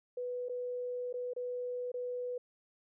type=tone with dropouts; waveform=sine; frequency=493.9 Hz; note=B4; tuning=in tune; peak=-35 dBFS; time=0.17-2.38 s; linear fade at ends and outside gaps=5 ms; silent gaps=0.486-0.494 / 1.128-1.139 / 1.335-1.363 / 1.918-1.94 s; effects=none